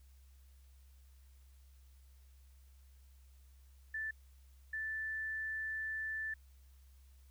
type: tone bursts at uneven times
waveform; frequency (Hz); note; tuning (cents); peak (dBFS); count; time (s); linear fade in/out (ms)
sine; 1760; A6; 0; -37; 2; 3.94-4.11 / 4.73-6.34; 5
effects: added 66 Hz sine -58 dBFS peak until 7.3 s + white hiss -73 dBFS RMS until 7.3 s